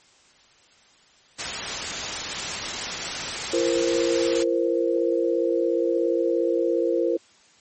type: noise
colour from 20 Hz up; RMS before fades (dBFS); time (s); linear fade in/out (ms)
white; -28; 1.38-4.44; 20
type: chord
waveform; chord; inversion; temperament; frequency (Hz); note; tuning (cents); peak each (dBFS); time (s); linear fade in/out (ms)
sine; F suspended fourth; none; equal with one note detuned; 341.3 / 466.2 / 523.3; F4 / Bb4 / C5; -40 / 0 / 0; -23 / -24 / -25; 3.53-7.17; 5
effects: white hiss -56 dBFS RMS until 7.6 s + MP3 32 kbps